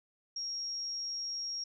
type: tone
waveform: sine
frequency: 5588 Hz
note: F8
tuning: in tune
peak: -35 dBFS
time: 0.36-1.64 s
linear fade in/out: 5 ms
effects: none